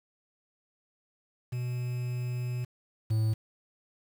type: tone pair in turn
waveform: triangle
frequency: 123.47 / 110 Hz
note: B2 / A2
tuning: 0 / 0 cents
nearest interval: major second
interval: 200 cents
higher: first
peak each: -28 / -22 dBFS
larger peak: second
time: 1.52-2.65 / 3.1-3.34 s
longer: first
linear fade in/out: 10 ms
effects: 8-bit